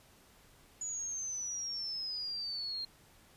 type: exponential sweep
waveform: sine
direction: down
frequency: 6920 to 4186 Hz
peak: -36 dBFS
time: 0.81-2.85 s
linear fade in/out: 5 ms
effects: pink hiss -62 dBFS RMS until 3.36 s + resampled to 32000 Hz